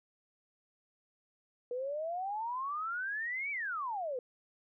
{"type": "exponential two-way sweep", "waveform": "sine", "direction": "up then down", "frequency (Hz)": [479.7, 2331, 479.7], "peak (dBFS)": -34, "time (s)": [1.71, 4.19], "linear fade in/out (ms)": 2, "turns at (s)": 3.51, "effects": []}